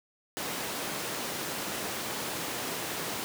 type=high-pass noise; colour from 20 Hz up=pink; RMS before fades=-35 dBFS; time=0.37-3.24 s; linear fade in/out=0 ms; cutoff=210 Hz; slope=12 dB/octave; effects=none